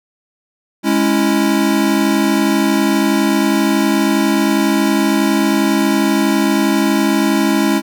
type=chord; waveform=square; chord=C# minor; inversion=second; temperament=equal; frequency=207.7 / 277.2 / 329.6 Hz; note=G#3 / C#4 / E4; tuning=0 / 0 / 0 cents; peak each=-17 dBFS; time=0.83-7.82 s; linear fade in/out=50 ms; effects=none